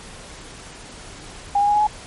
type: tone with pitch steps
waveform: sine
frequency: 808 / 817.4 / 826.9 / 836.5 / 846.2 Hz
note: G#5 / G#5 / G#5 / G#5 / G#5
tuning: -48 / -28 / -8 / +12 / +32 cents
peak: -14 dBFS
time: 1.55-1.87 s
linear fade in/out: 5 ms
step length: 64 ms
effects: pink hiss -39 dBFS RMS until 2.06 s + MP3 48 kbps